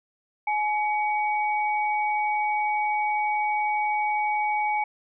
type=tone pair together; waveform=sine; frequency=845 / 2256 Hz; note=G#5 / C#7; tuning=+30 / +30 cents; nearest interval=octave + perfect fourth; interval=1700 cents; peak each=-23 / -29 dBFS; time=0.47-4.84 s; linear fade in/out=5 ms; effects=none